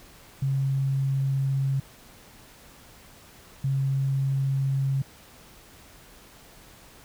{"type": "tone pair in turn", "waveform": "sine", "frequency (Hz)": [135.8, 135.8], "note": ["C#3", "C#3"], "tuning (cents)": [-35, -35], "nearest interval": "unison", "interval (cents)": 0, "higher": "neither", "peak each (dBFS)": -22, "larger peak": "neither", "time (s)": [[0.42, 1.8], [3.64, 5.02]], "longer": "neither", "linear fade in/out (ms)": 5, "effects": ["pink hiss -51 dBFS RMS until 7.04 s"]}